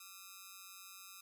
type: ring-modulated tone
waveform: 5% pulse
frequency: 1271 Hz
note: D#6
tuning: 36 cents sharp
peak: -37 dBFS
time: 0-1.21 s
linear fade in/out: 5 ms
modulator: 93.7 Hz
effects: none